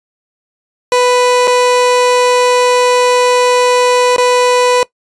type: tone with dropouts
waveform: 30% pulse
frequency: 495.3 Hz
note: B4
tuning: 5 cents sharp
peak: -5 dBFS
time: 0.92-4.83 s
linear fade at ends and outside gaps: 1 ms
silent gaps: 1.473-1.477 / 4.163-4.181 s
effects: noise-tail reverb RT60 0.1 s tail -20 dB re dry + resampled to 22050 Hz